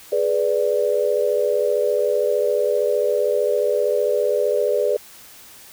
sine chord, G# diminished, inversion none, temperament equal with one note detuned, 418.7 / 493.9 / 587.3 Hz, G#4 / B4 / D5, +14 / 0 / 0 cents, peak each -21 / -21 / -21 dBFS, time 0.12-4.97 s, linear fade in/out 5 ms, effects white hiss -44 dBFS RMS until 5.72 s

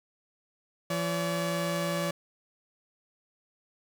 sawtooth tone pair together, 170 / 571.5 Hz, F3 / D5, -46 / -47 cents, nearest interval octave + major sixth, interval 2099 cents, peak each -27 dBFS, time 0.9-2.11 s, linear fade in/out 5 ms, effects none

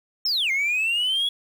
sine linear two-way sweep, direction down then up, 5480 to 2092 to 3382 Hz, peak -18 dBFS, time 0.25-1.29 s, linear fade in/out 5 ms, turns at 0.51 s, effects tanh soft clip ceiling -19 dBFS + 8-bit

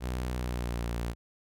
sawtooth tone with pitch glide, 62.1 to 58.61 Hz, B1 to A#1, +10 to +10 cents, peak -27 dBFS, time 0-1.15 s, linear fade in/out 50 ms, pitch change -100 cents, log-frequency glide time 0.36-0.84 s, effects none

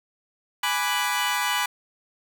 20% pulse chord, G# half-diminished seventh, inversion none, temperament equal, 830.6 / 987.8 / 1174.7 / 1480 Hz, G#5 / B5 / D6 / F#6, 0 / 0 / 0 / 0 cents, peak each -24 / -21 / -25 / -26 dBFS, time 0.63-1.66 s, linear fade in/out 5 ms, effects none

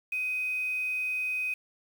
sine tone with quantisation, 2510 Hz, D#7, 15 cents sharp, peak -28 dBFS, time 0.12-1.54 s, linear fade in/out 5 ms, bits 8, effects none

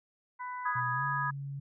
harmonic tone, 497.7 Hz, B4, 13 cents sharp, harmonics 2 / 3 / 4, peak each -37 / -46 / -47 dBFS, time 0.39-0.81 s, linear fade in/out 20 ms
sine chord, G# minor, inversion first, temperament equal, 987.8 / 1244.5 / 1661.2 Hz, B5 / D#6 / G#6, 0 / 0 / 0 cents, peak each -34 dBFS, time 0.65-1.31 s, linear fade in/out 10 ms
sine tone with pitch glide, 123.47 to 139.39 Hz, B2 to C#3, 0 to +10 cents, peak -36 dBFS, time 0.75-1.6 s, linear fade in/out 10 ms, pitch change +210 cents, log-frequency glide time 0.92-1.04 s
effects none

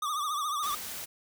square tone with vibrato, 1188 Hz, D6, 20 cents sharp, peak -30 dBFS, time 0.02-0.75 s, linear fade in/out 5 ms, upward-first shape triangle, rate 14 Hz, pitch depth 110 cents each way
white noise, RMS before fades -39 dBFS, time 0.62-1.06 s, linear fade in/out 20 ms
effects none

